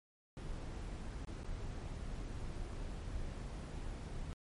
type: noise with dropouts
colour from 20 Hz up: brown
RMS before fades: -43 dBFS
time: 0.37-4.33 s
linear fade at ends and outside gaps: 0 ms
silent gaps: 1.248-1.272 / 1.433-1.445 s
effects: MP3 48 kbps